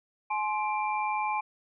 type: tone cluster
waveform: sine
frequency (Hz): 849 / 1050 / 2364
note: G#5 / C6 / D7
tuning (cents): +38 / +6 / +11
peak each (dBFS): -29 / -32 / -35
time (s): 0.3-1.41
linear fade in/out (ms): 10
effects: none